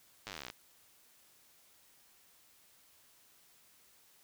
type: slowing click train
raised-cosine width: 0.2 ms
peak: -25 dBFS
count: 19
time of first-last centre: 0.27-0.501 s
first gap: 9 ms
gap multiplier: 1.04
effects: white hiss -65 dBFS RMS until 4.23 s